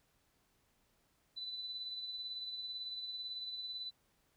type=tone with tremolo; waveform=sine; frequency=3993 Hz; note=B7; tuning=18 cents sharp; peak=-39 dBFS; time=1.36-3.91 s; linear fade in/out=20 ms; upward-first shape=sine; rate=18 Hz; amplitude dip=40%; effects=pink hiss -75 dBFS RMS until 4.36 s